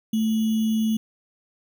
sine tone with sample-and-hold, 220 Hz, A3, in tune, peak -19 dBFS, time 0.13-0.97 s, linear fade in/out 5 ms, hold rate 3150 Hz, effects none

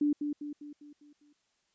sine tone with echo, 293.7 Hz, D4, in tune, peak -24 dBFS, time 0.01-0.13 s, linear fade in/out 5 ms, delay 200 ms, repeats 6, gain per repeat -6 dB, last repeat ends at 1.33 s, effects white hiss -75 dBFS RMS until 1.74 s + resampled to 16000 Hz

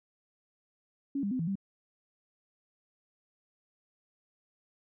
sine tone with pitch steps, 277.7 / 200.9 / 256.5 / 164.5 / 195.9 Hz, C#4 / G3 / C4 / E3 / G3, +3 / +43 / -34 / -3 / -1 cents, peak -29 dBFS, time 1.15-1.555 s, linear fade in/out 5 ms, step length 81 ms, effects none

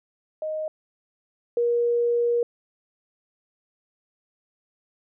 sine tone pair in turn, 622.3 / 475.1 Hz, D#5 / A#4, 0 / +33 cents, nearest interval perfect fourth, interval 467 cents, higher first, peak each -26 / -19 dBFS, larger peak second, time 0.42-0.68 / 1.57-2.43 s, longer second, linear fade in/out 2 ms, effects none

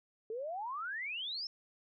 sine exponential sweep, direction up, 425.8 to 5390 Hz, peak -37 dBFS, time 0.3-1.47 s, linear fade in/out 2 ms, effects none

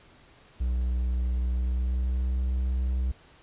triangle tone with pitch glide, 61.74 to 63.59 Hz, B1 to C2, 0 to -49 cents, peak -22 dBFS, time 0.6-3.12 s, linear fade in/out 10 ms, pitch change +51 cents, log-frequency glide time 1.51-2.38 s, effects pink hiss -56 dBFS RMS until 3.42 s + resampled to 8000 Hz

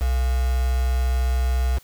sine tone with quantisation, 63 Hz, B1, 35 cents sharp, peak -18 dBFS, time 0-1.79 s, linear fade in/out 20 ms, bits 5, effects white hiss -53 dBFS RMS until 1.83 s

